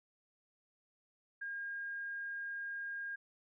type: tone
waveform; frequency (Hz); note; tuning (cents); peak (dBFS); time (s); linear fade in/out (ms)
sine; 1618; G#6; -46; -39; 1.41-3.16; 10
effects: none